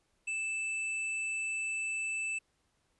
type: tone with hard clipping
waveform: triangle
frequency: 2637 Hz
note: E7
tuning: in tune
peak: -34 dBFS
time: 0.27-2.39 s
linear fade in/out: 10 ms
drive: 16 dB
effects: pink hiss -75 dBFS RMS until 2.99 s + resampled to 24000 Hz